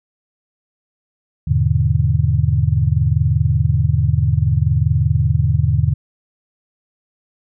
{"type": "chord", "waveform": "sine", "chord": "E dominant seventh", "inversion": "none", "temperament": "just", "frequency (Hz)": [82.41, 103.01, 123.61, 148.33], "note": ["E2", "G#2", "B2", "D3"], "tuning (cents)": [0, -14, 2, 18], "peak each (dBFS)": -18, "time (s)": [1.47, 5.94], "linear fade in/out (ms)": 10, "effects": []}